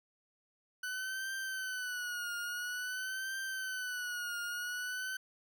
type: tone with vibrato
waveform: 40% pulse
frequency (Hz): 1493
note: F#6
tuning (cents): +15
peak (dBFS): -36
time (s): 0.83-5.17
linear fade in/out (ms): 5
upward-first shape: triangle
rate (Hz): 0.49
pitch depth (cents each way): 90
effects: none